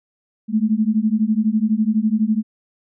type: beating tone pair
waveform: sine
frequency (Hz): 211 / 223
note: G#3 / A3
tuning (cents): +28 / +23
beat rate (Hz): 12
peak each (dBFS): -18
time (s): 0.48-2.43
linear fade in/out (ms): 50
effects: none